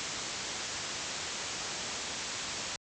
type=low-pass noise; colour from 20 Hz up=white; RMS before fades=-38 dBFS; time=0-2.76 s; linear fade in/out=0 ms; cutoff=7700 Hz; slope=96 dB/octave; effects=high-pass 60 Hz 12 dB/octave